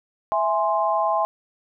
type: chord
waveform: sine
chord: E augmented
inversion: none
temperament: equal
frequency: 659.3 / 830.6 / 1046.5 Hz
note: E5 / G#5 / B#5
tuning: 0 / 0 / 0 cents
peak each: -23 dBFS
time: 0.32-1.25 s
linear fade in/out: 0 ms
effects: none